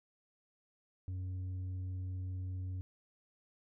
sine tone with tanh clipping, 92.5 Hz, F#2, in tune, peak -38 dBFS, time 1.08-2.81 s, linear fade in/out 0 ms, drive 4 dB, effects none

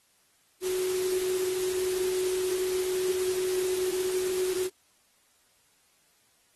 sine tone in noise, 370 Hz, F#4, in tune, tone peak -26 dBFS, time 0.61-4.7 s, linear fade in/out 50 ms, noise white, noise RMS -37 dBFS, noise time 0.61-4.7 s, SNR +8 dB, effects white hiss -66 dBFS RMS until 6.55 s + AAC 32 kbps

